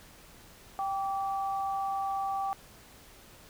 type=tone pair together; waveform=sine; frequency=784 / 1156.5 Hz; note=G5 / D6; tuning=0 / -27 cents; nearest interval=perfect fifth; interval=673 cents; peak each=-30 / -36 dBFS; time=0.79-2.53 s; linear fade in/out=0 ms; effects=pink hiss -54 dBFS RMS until 3.49 s